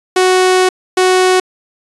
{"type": "tone bursts at uneven times", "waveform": "sawtooth", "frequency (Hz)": 370, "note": "F#4", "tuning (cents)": 0, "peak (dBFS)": -4, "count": 2, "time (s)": [[0.16, 0.69], [0.97, 1.4]], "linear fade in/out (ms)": 5, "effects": ["resampled to 24000 Hz"]}